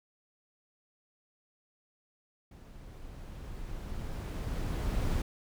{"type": "noise with level ramp", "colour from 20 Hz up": "brown", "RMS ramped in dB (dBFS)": [-50, -29], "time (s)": [2.51, 5.22], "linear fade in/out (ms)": 5, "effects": []}